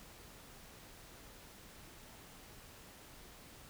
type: silence
effects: pink hiss -56 dBFS RMS until 3.69 s